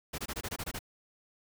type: noise bursts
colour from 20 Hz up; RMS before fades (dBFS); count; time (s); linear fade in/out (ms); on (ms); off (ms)
pink; -37; 9; 0.13-0.791; 10; 53; 23
effects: none